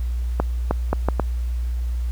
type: accelerating click train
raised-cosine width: 1 ms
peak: -5 dBFS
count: 5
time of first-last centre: 0.4-1.197 s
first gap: 310 ms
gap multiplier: 0.71
effects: added 60 Hz sine -21 dBFS peak until 2.11 s + pink hiss -49 dBFS RMS until 2.11 s